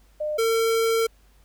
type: tone pair in turn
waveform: sine / square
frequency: 605 / 453.2 Hz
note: D#5 / A#4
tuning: -49 / -49 cents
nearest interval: perfect fourth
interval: 500 cents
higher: first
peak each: -24 / -20 dBFS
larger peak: second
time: 0.2-0.38 / 0.38-1.07 s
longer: second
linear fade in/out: 10 ms
effects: added 50 Hz sine -54 dBFS peak until 1.44 s + pink hiss -62 dBFS RMS until 1.44 s